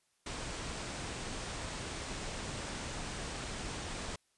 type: low-pass noise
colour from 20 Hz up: pink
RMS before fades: -41 dBFS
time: 0.26-4.16 s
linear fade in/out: 5 ms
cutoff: 9300 Hz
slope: 96 dB/octave
effects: white hiss -75 dBFS RMS until 4.37 s + resampled to 24000 Hz